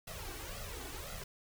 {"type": "noise with flanger", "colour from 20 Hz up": "pink", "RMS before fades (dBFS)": -44, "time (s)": [0.07, 1.24], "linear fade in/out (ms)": 5, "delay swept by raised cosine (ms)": [1.5, 2.7], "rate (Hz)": 1.9, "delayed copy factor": 1, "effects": []}